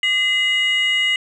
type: tone pair together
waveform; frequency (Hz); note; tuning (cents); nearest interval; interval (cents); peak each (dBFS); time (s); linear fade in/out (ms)
sine; 2045 / 2892; C7 / F#7; -40 / -40; tritone; 600; -16; 0.03-1.16; 2
effects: tanh soft clip ceiling -12 dBFS